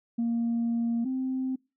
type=tone pair in turn; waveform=sine; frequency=233.1 / 260.5 Hz; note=A#3 / C4; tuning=0 / -7 cents; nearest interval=major second; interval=193 cents; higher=second; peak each=-23 / -26 dBFS; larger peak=first; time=0.18-1.05 / 1.05-1.56 s; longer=first; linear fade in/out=10 ms; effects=noise-tail reverb RT60 0.3 s tail -26 dB re dry + tanh soft clip ceiling -22 dBFS